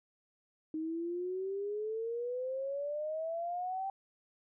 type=exponential sweep; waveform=sine; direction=up; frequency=311.1 to 784 Hz; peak=-34 dBFS; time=0.74-3.9 s; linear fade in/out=2 ms; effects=none